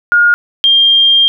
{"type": "tone pair in turn", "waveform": "sine", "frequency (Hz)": [1426, 3201], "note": ["F6", "G7"], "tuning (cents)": [36, 36], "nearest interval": "octave + major second", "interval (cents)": 1400, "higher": "second", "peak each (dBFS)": -5, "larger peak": "neither", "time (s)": [[0.12, 0.34], [0.64, 1.28]], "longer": "second", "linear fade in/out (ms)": 0, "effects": []}